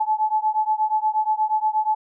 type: beating tone pair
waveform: sine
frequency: 859 / 867.4 Hz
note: A5 / A5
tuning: -42 / -25 cents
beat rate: 8.4 Hz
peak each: -21 / -22 dBFS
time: 0-1.95 s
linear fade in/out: 10 ms
effects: none